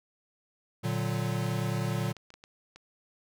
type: chord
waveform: square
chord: Bb augmented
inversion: none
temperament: equal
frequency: 116.54 / 146.83 / 185 Hz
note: Bb2 / D3 / F#3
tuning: 0 / 0 / 0 cents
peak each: -32 / -34 / -35 dBFS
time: 0.83-2.13 s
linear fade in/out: 20 ms
type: clicks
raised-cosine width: 0.2 ms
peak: -32 dBFS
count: 10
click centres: 1.25 / 1.34 / 1.465 / 1.856 / 1.926 / 2.167 / 2.304 / 2.34 / 2.439 / 2.76 s
effects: none